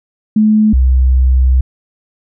sine tone pair in turn, 214.9 / 64.28 Hz, A3 / C2, -41 / -30 cents, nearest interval octave + major sixth, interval 2089 cents, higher first, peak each -6 dBFS, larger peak neither, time 0.36-0.73 / 0.73-1.61 s, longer second, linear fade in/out 5 ms, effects none

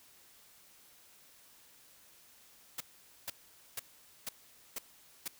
white noise bursts, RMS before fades -38 dBFS, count 6, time 2.78-5.28 s, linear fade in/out 5 ms, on 25 ms, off 470 ms, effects white hiss -61 dBFS RMS until 5.39 s

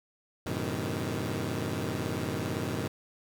15% pulse chord, F# diminished seventh, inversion none, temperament equal with one note detuned, 92.5 / 110 / 128.05 / 155.56 Hz, F#2 / A2 / C3 / Eb3, 0 / 0 / -37 / 0 cents, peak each -30 dBFS, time 0.46-2.88 s, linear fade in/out 5 ms, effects none

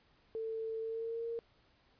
sine tone with pitch glide, 446.4 to 462.9 Hz, A4 to A#4, +25 to -12 cents, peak -36 dBFS, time 0.35-1.39 s, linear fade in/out 0 ms, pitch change +63 cents, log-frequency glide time 0.8-1.27 s, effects pink hiss -69 dBFS RMS until 1.99 s + resampled to 11025 Hz

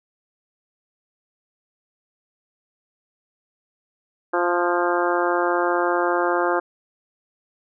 harmonic tone with a mistuned harmonic, 175.1 Hz, F3, 5 cents sharp, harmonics 2 / 3 / 4 / 5 / 6 / 7 / 8 / 9, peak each -23 / -25 / -26 / -27 / -28 / -28 / -29 / -30 dBFS, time 4.33-6.6 s, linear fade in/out 10 ms, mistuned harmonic 9, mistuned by +20 cents, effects none

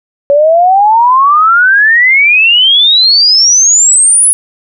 sine exponential sweep, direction up, 559 to 10548 Hz, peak -3 dBFS, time 0.3-4.33 s, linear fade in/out 0 ms, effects none

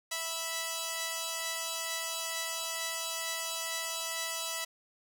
5% pulse tone pair together, 657 / 984.4 Hz, E5 / B5, -6 / -6 cents, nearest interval perfect fifth, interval 700 cents, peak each -25 dBFS, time 0.11-4.65 s, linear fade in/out 10 ms, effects none

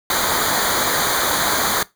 pink noise with comb filter, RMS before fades -19 dBFS, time 0.1-1.83 s, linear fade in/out 2 ms, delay 0.37 ms, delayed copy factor -0.9, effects noise-tail reverb RT60 0.2 s tail -20 dB re dry

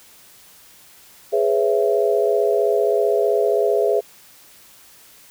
sine chord, C# minor seventh, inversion second, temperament just, 415.8 / 498.9 / 554.4 / 665.2 Hz, G#4 / B4 / C#5 / E5, +2 / +17 / 0 / +16 cents, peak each -18 / -22 / -24 / -21 dBFS, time 1.32-4.01 s, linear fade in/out 20 ms, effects white hiss -48 dBFS RMS until 5.3 s

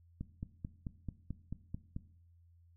click train, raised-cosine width 5 ms, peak -27 dBFS, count 9, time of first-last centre 0.21-1.964 s, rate 4.56 Hz, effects noise-tail reverb RT60 0.6 s tail -17 dB re dry + added 85 Hz sine -61 dBFS peak until 2.76 s

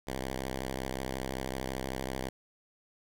5% pulse tone with vibrato, 65.41 Hz, C2, in tune, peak -23 dBFS, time 0.07-2.29 s, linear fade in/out 5 ms, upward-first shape sine, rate 13 Hz, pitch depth 71 cents each way, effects none

